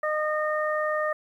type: harmonic tone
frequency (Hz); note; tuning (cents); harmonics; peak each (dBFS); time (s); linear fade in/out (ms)
612; D#5; -29; 1 / 2 / 3; -26 / -29 / -31; 0.03-1.13; 5
effects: 10-bit